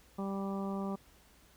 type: harmonic tone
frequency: 196 Hz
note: G3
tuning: in tune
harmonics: 1 / 2 / 3 / 4 / 5 / 6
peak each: -35 / -42 / -45 / -46 / -48 / -47 dBFS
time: 0.18-0.96 s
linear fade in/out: 10 ms
effects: added 60 Hz sine -66 dBFS peak until 1.56 s + pink hiss -63 dBFS RMS until 1.56 s